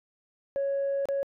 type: tone with dropouts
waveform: sine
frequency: 554.4 Hz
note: C#5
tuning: in tune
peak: -24 dBFS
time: 0.56-1.23 s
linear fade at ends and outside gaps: 0 ms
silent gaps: 1.055-1.087 s
effects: tanh soft clip ceiling -23 dBFS